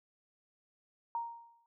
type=tone with exponential decay; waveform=sine; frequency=932.3 Hz; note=A#5; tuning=in tune; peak=-31 dBFS; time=1.15-1.66 s; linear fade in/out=1 ms; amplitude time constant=110 ms; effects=none